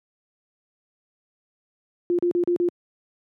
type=tone bursts; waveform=sine; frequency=350.2 Hz; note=F4; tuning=5 cents sharp; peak=-18 dBFS; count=5; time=2.1-2.687 s; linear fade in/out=0 ms; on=87 ms; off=38 ms; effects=high-pass 150 Hz 12 dB/octave